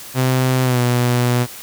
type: tone with pitch glide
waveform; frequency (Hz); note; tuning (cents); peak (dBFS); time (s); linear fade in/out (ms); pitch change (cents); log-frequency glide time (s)
sawtooth; 129 to 122.54; C3 to B2; -24 to -13; -10; 0.14-1.47; 50; -89; 0.63-0.8
effects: white hiss -35 dBFS RMS until 1.62 s